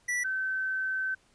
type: tone pair in turn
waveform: square / sine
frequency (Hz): 1960 / 1536.3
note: B6 / G6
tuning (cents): -14 / -35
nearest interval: major third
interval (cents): 421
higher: first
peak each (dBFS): -28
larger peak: neither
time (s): 0.08-0.24 / 0.24-1.15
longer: second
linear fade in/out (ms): 10
effects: pink hiss -65 dBFS RMS until 1.34 s + resampled to 22050 Hz